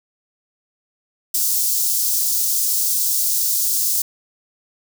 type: high-pass noise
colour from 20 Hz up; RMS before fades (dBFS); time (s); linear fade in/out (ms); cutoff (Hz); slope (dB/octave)
white; -19; 1.34-4.02; 5; 5100; 24
effects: none